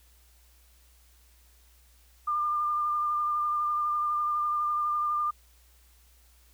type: tone with vibrato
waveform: sine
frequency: 1200 Hz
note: D6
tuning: 37 cents sharp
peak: -25 dBFS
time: 2.27-5.31 s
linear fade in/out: 10 ms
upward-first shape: sine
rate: 12 Hz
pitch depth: 15 cents each way
effects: added 60 Hz sine -58 dBFS peak until 6.53 s + white hiss -63 dBFS RMS until 6.53 s